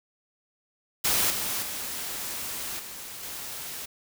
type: noise with level steps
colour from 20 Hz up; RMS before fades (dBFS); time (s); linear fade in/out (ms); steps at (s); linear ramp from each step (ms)
white; -24 / -30 / -34 / -40 / -37; 1.04-3.86; 10; 1.3 / 1.62 / 2.79 / 3.23; 5
effects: none